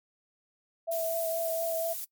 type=tone with vibrato; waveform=sine; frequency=659.3 Hz; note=E5; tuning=in tune; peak=-28 dBFS; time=0.87-1.94 s; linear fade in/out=20 ms; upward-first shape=sine; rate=4.2 Hz; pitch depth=18 cents each way
type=noise; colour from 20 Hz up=violet; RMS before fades=-36 dBFS; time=0.91-2.05 s; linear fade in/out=10 ms
effects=noise-tail reverb RT60 0.1 s tail -22 dB re dry + MP3 96 kbps